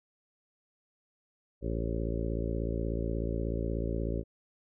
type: harmonic tone with a mistuned harmonic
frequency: 56.5 Hz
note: A1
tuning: 47 cents sharp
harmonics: 1 / 2 / 3 / 4 / 5 / 6 / 7 / 8 / 9 / 10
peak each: -33 / -37 / -40 / -41 / -41 / -41 / -40 / -43 / -48 / -43 dBFS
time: 1.61-4.24 s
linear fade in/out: 50 ms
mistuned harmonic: 10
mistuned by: -37 cents
effects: none